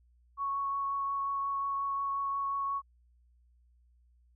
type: tone with vibrato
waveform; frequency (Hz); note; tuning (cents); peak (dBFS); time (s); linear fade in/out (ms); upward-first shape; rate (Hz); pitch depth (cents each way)
sine; 1108.7; C#6; 0; -30; 0.37-2.82; 50; triangle; 5.6; 10
effects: added 60 Hz sine -62 dBFS peak until 4.35 s